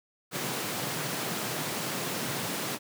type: high-pass noise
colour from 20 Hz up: pink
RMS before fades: -33 dBFS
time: 0.31-2.79 s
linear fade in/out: 50 ms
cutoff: 120 Hz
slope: 48 dB/octave
effects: none